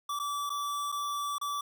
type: tone with dropouts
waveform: square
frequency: 1157 Hz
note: D6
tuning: 26 cents flat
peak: -32 dBFS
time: 0.09-1.61 s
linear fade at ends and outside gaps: 5 ms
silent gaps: 0.191-0.197 / 0.495-0.501 / 0.919-0.923 / 1.383-1.413 s
effects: none